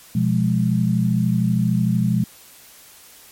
sine chord, F diminished, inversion second, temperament equal, 123.47 / 174.61 / 207.7 Hz, Cb3 / F3 / Ab3, 0 / 0 / 0 cents, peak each -20 dBFS, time 0.15-2.24 s, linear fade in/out 5 ms, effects white hiss -46 dBFS RMS until 3.31 s + MP3 64 kbps

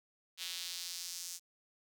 square tone with high-pass filter sweep, 87.31 Hz, F2, in tune, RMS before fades -43 dBFS, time 0.37-1.4 s, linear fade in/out 50 ms, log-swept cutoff 3400 to 6300 Hz, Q 1.9, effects 10-bit

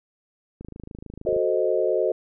click train, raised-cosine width 3 ms, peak -25 dBFS, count 21, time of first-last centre 0.61-1.365 s, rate 26.5 Hz
sine chord, F# diminished seventh, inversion none, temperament equal, 370 / 440 / 523.3 / 622.3 Hz, F#4 / A4 / C5 / Eb5, 0 / 0 / 0 / 0 cents, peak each -25 dBFS, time 1.26-2.12 s, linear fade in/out 5 ms
effects none

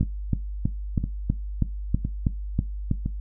two click trains, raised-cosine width 5 ms, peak -9 / -14 dBFS, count 10 / 4, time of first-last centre 0.01-2.913 / 0.03-3.06 s, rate 3.1 / 0.99 Hz, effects noise-tail reverb RT60 0.2 s tail -17 dB re dry + added 50 Hz sine -29 dBFS peak until 3.2 s

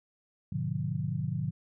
sine chord, G# diminished seventh, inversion none, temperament just, 103.83 / 124.59 / 149.51 / 179.41 Hz, G#2 / B2 / D3 / F3, 0 / +16 / +31 / +47 cents, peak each -37 / -35 / -33 / -36 dBFS, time 0.52-1.51 s, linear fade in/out 5 ms, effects none

